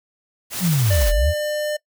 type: noise with tremolo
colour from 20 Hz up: white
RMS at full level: -26 dBFS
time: 0.5-1.13 s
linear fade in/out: 50 ms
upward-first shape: sine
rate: 14 Hz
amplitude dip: 25%
type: linear two-way sweep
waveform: sine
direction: down then up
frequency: 190 to 38.89 to 88.6 Hz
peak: -15 dBFS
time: 0.6-1.34 s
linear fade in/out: 50 ms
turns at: 1.11 s
type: tone with pitch glide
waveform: square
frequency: 593 to 599.9 Hz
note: D5 to D5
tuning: +17 to +37 cents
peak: -22 dBFS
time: 0.9-1.77 s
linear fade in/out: 10 ms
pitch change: +20 cents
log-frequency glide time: 1.07-1.43 s
effects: noise-tail reverb RT60 0.1 s tail -22 dB re dry